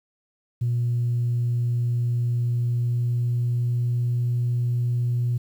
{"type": "tone with pitch glide", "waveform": "sine", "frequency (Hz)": [120, 121.04], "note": ["B2", "B2"], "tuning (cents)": [-49, -34], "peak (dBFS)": -19, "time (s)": [0.61, 5.38], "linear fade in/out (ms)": 10, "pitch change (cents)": 15, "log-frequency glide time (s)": [2.37, 4.21], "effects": ["tanh soft clip ceiling -17 dBFS", "9-bit"]}